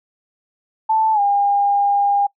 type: tone with pitch glide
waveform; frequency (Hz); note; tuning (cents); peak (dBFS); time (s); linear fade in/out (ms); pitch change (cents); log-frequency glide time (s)
sine; 880 to 807; A5 to G#5; 0 to -50; -13; 0.89-2.27; 10; -150; 1.13-1.2
effects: noise-tail reverb RT60 0.1 s tail -23 dB re dry